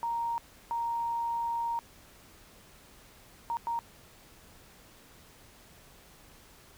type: tone bursts at uneven times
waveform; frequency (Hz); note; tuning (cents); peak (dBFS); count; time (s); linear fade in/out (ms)
sine; 932.3; A#5; 0; -29; 4; 0.03-0.38 / 0.71-1.79 / 3.5-3.57 / 3.67-3.79; 0
effects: pink hiss -56 dBFS RMS until 6.77 s